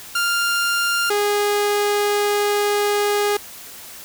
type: tone pair in turn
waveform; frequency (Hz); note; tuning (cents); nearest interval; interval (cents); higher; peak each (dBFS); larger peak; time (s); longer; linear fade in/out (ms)
sawtooth; 1396.9 / 411.8; F6 / G#4; 0 / -15; octave + major sixth; 2115; first; -14 / -13; second; 0.15-1.1 / 1.1-3.37; second; 5
effects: white hiss -38 dBFS RMS until 4.04 s